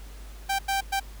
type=tone bursts at uneven times; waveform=sawtooth; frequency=784 Hz; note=G5; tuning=in tune; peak=-20 dBFS; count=3; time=0.49-0.59 / 0.68-0.81 / 0.92-1 s; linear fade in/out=10 ms; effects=added 50 Hz sine -40 dBFS peak until 1.2 s + pink hiss -51 dBFS RMS until 1.2 s